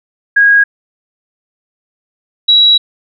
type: tone pair in turn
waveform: sine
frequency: 1642 / 3887 Hz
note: G#6 / B7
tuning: -20 / -28 cents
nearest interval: octave + minor third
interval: 1492 cents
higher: second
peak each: -4 dBFS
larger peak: neither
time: 0.36-0.64 / 2.48-2.78 s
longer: second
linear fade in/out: 10 ms
effects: none